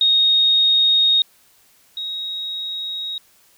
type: tone pair in turn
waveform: sine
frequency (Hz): 3729 / 3783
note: A#7 / A#7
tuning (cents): 0 / +25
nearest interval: unison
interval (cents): 25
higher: second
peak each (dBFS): -12 / -24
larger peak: first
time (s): 0.01-1.22 / 1.97-3.18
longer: neither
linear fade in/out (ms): 2
effects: white hiss -55 dBFS RMS until 3.57 s